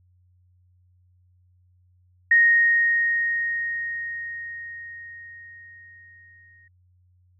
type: tone with exponential decay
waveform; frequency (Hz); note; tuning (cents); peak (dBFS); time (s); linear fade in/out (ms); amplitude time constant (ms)
sine; 1864.7; A#6; 0; -12; 2.31-6.68; 5; 950
effects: added 90 Hz sine -57 dBFS peak until 7.39 s